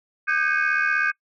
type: tone cluster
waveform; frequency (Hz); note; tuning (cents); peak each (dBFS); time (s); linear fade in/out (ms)
sine; 1214 / 1540 / 1616 / 2200 / 2497; D#6 / G6 / G#6 / C#7 / D#7; -43 / -31 / -48 / -14 / +6; -28 / -22 / -22 / -30 / -29; 0.27-1.12; 20
effects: noise-tail reverb RT60 0.1 s tail -24 dB re dry + tanh soft clip ceiling -12 dBFS